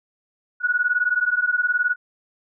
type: beating tone pair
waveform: sine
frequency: 1455 / 1474 Hz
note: F#6 / F#6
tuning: -29 / -7 cents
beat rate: 19 Hz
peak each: -21 dBFS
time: 0.6-1.96 s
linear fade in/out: 50 ms
effects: none